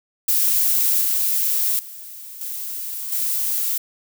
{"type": "noise with level steps", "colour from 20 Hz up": "violet", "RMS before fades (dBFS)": [-18, -20, -37, -29, -22], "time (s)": [0.28, 3.78], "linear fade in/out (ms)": 5, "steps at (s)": [1.01, 1.79, 2.41, 3.12], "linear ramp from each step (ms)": 2, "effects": []}